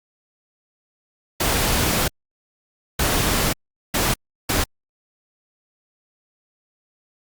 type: noise bursts at uneven times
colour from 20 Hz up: pink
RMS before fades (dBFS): -20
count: 4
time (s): 1.4-2.08 / 2.99-3.53 / 3.94-4.14 / 4.49-4.64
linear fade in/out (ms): 5
effects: Opus 48 kbps